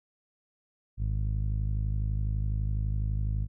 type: tone with low-pass filter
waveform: sawtooth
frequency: 52 Hz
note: G#1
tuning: 3 cents sharp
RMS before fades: -29 dBFS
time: 0.97-3.48 s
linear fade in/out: 50 ms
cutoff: 120 Hz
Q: 1.7
effects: none